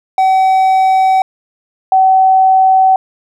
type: tone pair in turn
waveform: triangle / sine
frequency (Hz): 760 / 760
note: F#5 / F#5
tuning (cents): +46 / +46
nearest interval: unison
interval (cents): 0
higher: neither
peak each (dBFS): -5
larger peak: neither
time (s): 0.18-1.22 / 1.92-2.96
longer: neither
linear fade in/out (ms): 2
effects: none